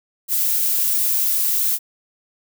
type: noise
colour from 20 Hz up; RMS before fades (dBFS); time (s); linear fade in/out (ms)
violet; -19; 0.28-1.79; 50
effects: none